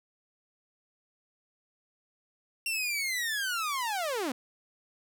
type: linear sweep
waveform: sawtooth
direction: down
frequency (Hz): 2753 to 233.1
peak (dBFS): -26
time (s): 2.66-4.32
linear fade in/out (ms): 2
effects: none